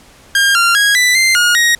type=tone with pitch steps; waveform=sawtooth; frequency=1610 / 1385 / 1647 / 1986 / 2084 / 1433 / 1882 Hz; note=G6 / F6 / G#6 / B6 / C7 / F6 / A#6; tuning=+46 / -15 / -15 / +9 / -7 / +44 / +16 cents; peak=-5 dBFS; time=0.35-1.75 s; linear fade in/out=2 ms; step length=200 ms; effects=pink hiss -43 dBFS RMS until 1.79 s + low-pass 11000 Hz 12 dB/octave